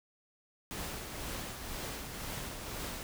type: noise with tremolo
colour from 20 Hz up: pink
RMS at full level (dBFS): -39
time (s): 0.71-3.03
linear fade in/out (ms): 0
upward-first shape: triangle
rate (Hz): 2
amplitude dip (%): 45
effects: none